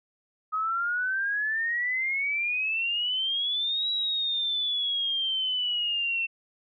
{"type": "exponential two-way sweep", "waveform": "sine", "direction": "up then down", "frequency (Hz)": [1258, 3899, 2684], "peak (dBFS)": -25, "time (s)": [0.52, 6.27], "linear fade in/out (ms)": 20, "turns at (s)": 3.9, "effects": []}